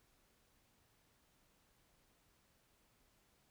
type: silence
effects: pink hiss -74 dBFS RMS until 3.5 s